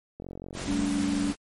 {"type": "click train", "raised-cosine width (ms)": 2, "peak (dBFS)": -26, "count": 29, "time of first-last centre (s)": [0.2, 0.815], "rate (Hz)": 45.5}
{"type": "noise", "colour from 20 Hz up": "pink", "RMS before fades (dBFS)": -36, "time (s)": [0.53, 1.36], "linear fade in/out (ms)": 50}
{"type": "chord", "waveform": "sine", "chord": "G suspended second", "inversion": "none", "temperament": "equal with one note detuned", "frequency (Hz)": [196, 220, 286.5], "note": ["G3", "A3", "D4"], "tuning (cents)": [0, 0, -43], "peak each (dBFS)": [-31, -32, -26], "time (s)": [0.67, 1.33], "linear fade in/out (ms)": 20}
{"effects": ["MP3 48 kbps"]}